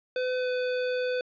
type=tone with pitch glide; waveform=square; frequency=506 to 501.6 Hz; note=B4 to B4; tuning=+42 to +27 cents; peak=-27 dBFS; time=0.16-1.21 s; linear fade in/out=2 ms; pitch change=-15 cents; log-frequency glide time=0.37-0.49 s; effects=resampled to 11025 Hz + 11-bit